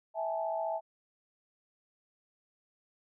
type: tone cluster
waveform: sine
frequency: 654 / 818 / 873 Hz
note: E5 / G#5 / A5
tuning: -14 / -26 / -14 cents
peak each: -33 / -39 / -37 dBFS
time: 0.14-0.81 s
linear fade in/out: 50 ms
effects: none